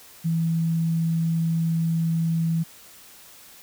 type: tone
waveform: sine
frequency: 164.4 Hz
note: E3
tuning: 4 cents flat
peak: -20 dBFS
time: 0.24-2.64 s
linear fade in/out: 20 ms
effects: white hiss -48 dBFS RMS until 3.62 s